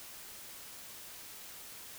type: silence
effects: white hiss -49 dBFS RMS until 1.98 s